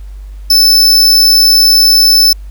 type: tone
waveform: 45% pulse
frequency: 5270 Hz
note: E8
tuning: 1 cent flat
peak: -4 dBFS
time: 0.5-2.33 s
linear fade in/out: 5 ms
effects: added 49 Hz sine -24 dBFS peak until 2.5 s + pink hiss -49 dBFS RMS until 2.5 s